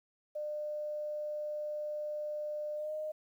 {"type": "tone with pitch glide", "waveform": "sine", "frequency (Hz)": [600, 615.4], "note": ["D5", "D#5"], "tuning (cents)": [37, -19], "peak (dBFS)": -35, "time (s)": [0.35, 3.12], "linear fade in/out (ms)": 10, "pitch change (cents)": 44, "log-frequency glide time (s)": [2.76, 2.93], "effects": ["11-bit"]}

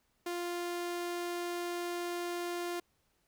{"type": "tone", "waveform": "sawtooth", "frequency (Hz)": 349.2, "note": "F4", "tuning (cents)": 0, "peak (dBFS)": -31, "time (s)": [0.26, 2.8], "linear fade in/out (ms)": 5, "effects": ["pink hiss -75 dBFS RMS until 3.27 s"]}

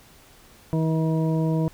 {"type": "harmonic tone", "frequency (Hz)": 160, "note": "D#3", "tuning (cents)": 49, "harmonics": [1, 2, 3, 4, 6], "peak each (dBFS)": [-21, -27, -31, -33, -37], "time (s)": [0.73, 1.68], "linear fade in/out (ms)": 0, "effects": ["pink hiss -52 dBFS RMS until 1.73 s"]}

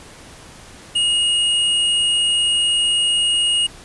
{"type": "tone with hard clipping", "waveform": "triangle", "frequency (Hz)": 2868, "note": "F7", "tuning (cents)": 45, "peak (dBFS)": -16, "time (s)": [0.95, 3.67], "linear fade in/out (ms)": 10, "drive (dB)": 16, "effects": ["pink hiss -41 dBFS RMS until 3.84 s", "resampled to 24000 Hz"]}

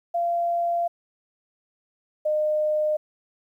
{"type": "tone pair in turn", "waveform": "sine", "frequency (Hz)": [688, 610.1], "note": ["F5", "D#5"], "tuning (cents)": [-26, -34], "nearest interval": "major second", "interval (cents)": 208, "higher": "first", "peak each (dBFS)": [-21, -20], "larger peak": "second", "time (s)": [[0.14, 0.88], [2.25, 2.97]], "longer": "first", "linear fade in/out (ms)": 10, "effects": ["10-bit"]}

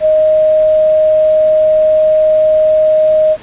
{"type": "tone", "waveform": "sine", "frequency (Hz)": 622.3, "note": "D#5", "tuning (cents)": 0, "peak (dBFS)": -6, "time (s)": [0, 3.37], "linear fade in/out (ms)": 50, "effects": ["pink hiss -35 dBFS RMS until 3.42 s", "resampled to 8000 Hz"]}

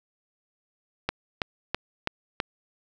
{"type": "click train", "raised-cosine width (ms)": 0.3, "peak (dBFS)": -9, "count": 5, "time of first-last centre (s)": [1.09, 2.401], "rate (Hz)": 3.05, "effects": []}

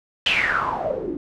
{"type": "noise with low-pass filter sweep", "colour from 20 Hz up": "white", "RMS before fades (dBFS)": -23, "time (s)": [0.26, 1.17], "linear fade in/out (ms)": 2, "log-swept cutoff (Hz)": [3100, 290], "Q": 9.3, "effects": []}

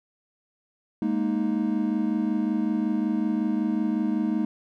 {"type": "chord", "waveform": "triangle", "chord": "Ab suspended second", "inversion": "none", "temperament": "equal", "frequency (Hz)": [207.7, 233.1, 311.1], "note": ["Ab3", "Bb3", "Eb4"], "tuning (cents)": [0, 0, 0], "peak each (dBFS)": -25, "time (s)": [1.02, 4.45], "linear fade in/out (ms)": 2, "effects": []}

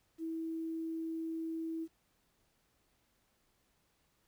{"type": "tone with quantisation", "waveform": "sine", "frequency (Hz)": 325.3, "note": "E4", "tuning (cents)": -23, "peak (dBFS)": -36, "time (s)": [0.18, 1.88], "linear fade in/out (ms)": 50, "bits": 11, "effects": ["pink hiss -75 dBFS RMS until 4.27 s"]}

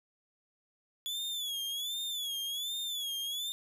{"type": "tone with vibrato", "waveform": "40% pulse", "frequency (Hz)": 3415, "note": "G#7", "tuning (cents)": 48, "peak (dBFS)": -33, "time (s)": [1.06, 3.52], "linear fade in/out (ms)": 0, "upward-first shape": "sine", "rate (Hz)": 1.3, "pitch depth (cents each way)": 110, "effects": []}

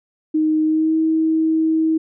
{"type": "tone with pitch glide", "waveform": "sine", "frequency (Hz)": [311.3, 319.3], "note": ["D#4", "D#4"], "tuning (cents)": [1, 45], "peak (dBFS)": -14, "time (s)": [0.34, 1.98], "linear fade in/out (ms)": 10, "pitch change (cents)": 44, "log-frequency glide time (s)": [0.63, 0.96], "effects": []}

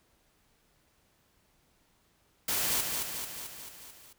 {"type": "noise with echo", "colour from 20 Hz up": "white", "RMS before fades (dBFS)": -30, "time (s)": [2.48, 2.81], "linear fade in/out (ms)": 5, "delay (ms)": 220, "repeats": 6, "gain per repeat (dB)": -4, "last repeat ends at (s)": 4.13, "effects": ["pink hiss -69 dBFS RMS until 4.18 s"]}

